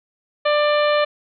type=harmonic tone; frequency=593 Hz; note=D5; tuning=17 cents sharp; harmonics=1 / 2 / 3 / 4 / 5 / 6 / 7; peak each=-16 / -22 / -26 / -28 / -30 / -32 / -33 dBFS; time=0.45-1.05 s; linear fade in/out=10 ms; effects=none